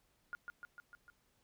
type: tone with echo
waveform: sine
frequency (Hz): 1418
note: F6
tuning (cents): +26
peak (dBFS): -39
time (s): 0.33-0.35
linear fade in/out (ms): 0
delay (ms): 150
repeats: 5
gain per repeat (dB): -3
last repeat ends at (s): 1.1
effects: pink hiss -75 dBFS RMS until 1.43 s